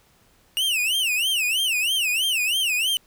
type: tone with vibrato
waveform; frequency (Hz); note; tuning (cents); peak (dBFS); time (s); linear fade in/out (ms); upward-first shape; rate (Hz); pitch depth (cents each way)
45% pulse; 2794; F7; 0; -20; 0.57-2.97; 0; sine; 3.1; 230
effects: pink hiss -59 dBFS RMS until 3.06 s